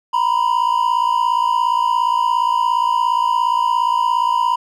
triangle tone pair together, 947.8 / 1005 Hz, A#5 / B5, +28 / +30 cents, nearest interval minor second, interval 102 cents, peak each -15 dBFS, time 0.13-4.56 s, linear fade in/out 10 ms, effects none

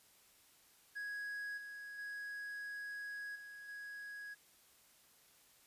triangle tone with level steps, 1661.2 Hz, G#6, in tune, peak -39 / -45 / -41 / -48 / -44 dBFS, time 0.95-4.35 s, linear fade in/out 20 ms, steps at 1.57 / 1.98 / 3.35 / 3.68 s, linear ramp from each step 10 ms, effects white hiss -67 dBFS RMS until 5.66 s + resampled to 32000 Hz

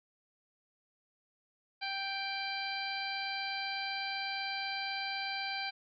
harmonic tone with a mistuned harmonic, 784 Hz, G5, in tune, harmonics 1 / 2 / 3 / 4 / 5 / 6, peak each -40 / -42 / -40 / -46 / -43 / -43 dBFS, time 1.81-5.71 s, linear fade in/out 20 ms, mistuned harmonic 5, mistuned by +52 cents, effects none

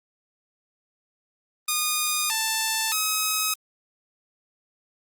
5% pulse tone with pitch steps, 1227 / 885 / 1272 Hz, D#6 / A5 / D#6, -25 / +10 / +38 cents, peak -11 dBFS, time 1.68-3.54 s, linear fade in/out 5 ms, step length 620 ms, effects Opus 32 kbps

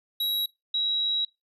square / sine tone pair in turn, 3865 / 3865 Hz, B7 / B7, -38 / -38 cents, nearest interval unison, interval 0 cents, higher neither, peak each -25 / -23 dBFS, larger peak second, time 0.2-0.46 / 0.74-1.25 s, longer second, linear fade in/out 5 ms, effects noise-tail reverb RT60 0.2 s tail -20 dB re dry + resampled to 32000 Hz

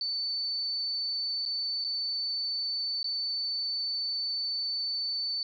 sine tone with dropouts, 4514 Hz, C#8, 31 cents sharp, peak -29 dBFS, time 0.01-5.43 s, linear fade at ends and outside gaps 1 ms, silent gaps 1.453-1.46 / 1.841-1.847 / 3.03-3.043 s, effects none

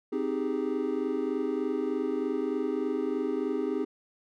triangle chord, Ab major seventh, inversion first, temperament equal, 261.6 / 311.1 / 392 / 415.3 Hz, C4 / Eb4 / G4 / Ab4, 0 / 0 / 0 / 0 cents, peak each -31 dBFS, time 0.12-3.85 s, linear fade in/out 10 ms, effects none

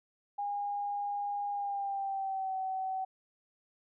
sine tone with pitch glide, 814 to 759.5 Hz, G#5 to F#5, -35 to +45 cents, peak -32 dBFS, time 0.38-3.05 s, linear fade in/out 10 ms, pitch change -120 cents, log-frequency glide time 1.51-2.55 s, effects none

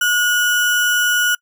sine tone with sample-and-hold, 1450 Hz, F#6, 35 cents flat, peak -13 dBFS, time 0.01-1.35 s, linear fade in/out 5 ms, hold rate 4410 Hz, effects noise-tail reverb RT60 0.1 s tail -26 dB re dry

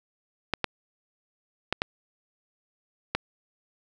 clicks, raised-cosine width 0.3 ms, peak -8 dBFS, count 5, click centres 0.537 / 0.643 / 1.726 / 1.819 / 3.15 s, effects none

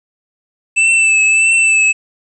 square tone with vibrato, 2641 Hz, E7, 3 cents sharp, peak -9 dBFS, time 0.76-1.93 s, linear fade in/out 20 ms, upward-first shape triangle, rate 1.6 Hz, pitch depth 37 cents each way, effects resampled to 24000 Hz + 8-bit

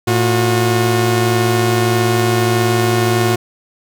sawtooth tone pair together, 113.09 / 360.9 Hz, A2 / F#4, +48 / -43 cents, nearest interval octave + minor sixth, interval 2009 cents, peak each -11 dBFS, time 0.07-3.36 s, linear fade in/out 10 ms, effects none

